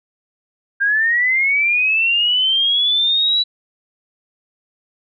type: linear sweep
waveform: sine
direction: up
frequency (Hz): 1590 to 3951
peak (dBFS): -13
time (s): 0.8-3.44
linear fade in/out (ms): 20
effects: none